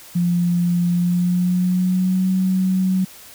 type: tone with pitch glide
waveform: sine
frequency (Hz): 174.61 to 187.14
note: F3 to F#3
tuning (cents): 0 to +20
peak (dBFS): -15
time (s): 0.15-3.05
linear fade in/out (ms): 10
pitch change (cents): +120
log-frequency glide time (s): 0.91-2.28
effects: white hiss -42 dBFS RMS until 3.34 s